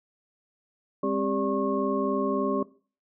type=tone cluster; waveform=sine; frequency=202.9 / 266.3 / 398.6 / 581 / 1088 Hz; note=G#3 / C4 / G4 / D5 / C#6; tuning=-40 / +31 / +29 / -19 / -33 cents; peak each=-32 / -29 / -29 / -31 / -32 dBFS; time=1.03-2.63 s; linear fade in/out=5 ms; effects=noise-tail reverb RT60 0.4 s tail -19 dB re dry